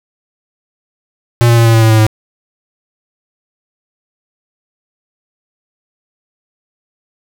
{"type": "tone with pitch steps", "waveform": "square", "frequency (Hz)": [118.8, 117.3, 115.82, 114.36, 112.91, 111.49, 110.08, 108.69], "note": ["A#2", "A#2", "A#2", "A#2", "A2", "A2", "A2", "A2"], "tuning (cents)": [33, 11, -11, -33, 45, 23, 1, -21], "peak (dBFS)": -6, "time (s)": [1.41, 2.066], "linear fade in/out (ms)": 0, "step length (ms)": 82, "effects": []}